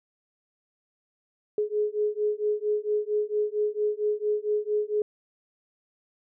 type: beating tone pair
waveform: sine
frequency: 418.8 / 423.2 Hz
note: G#4 / G#4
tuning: +15 / +33 cents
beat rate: 4.4 Hz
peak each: -27 dBFS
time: 1.58-5.02 s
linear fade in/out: 2 ms
effects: none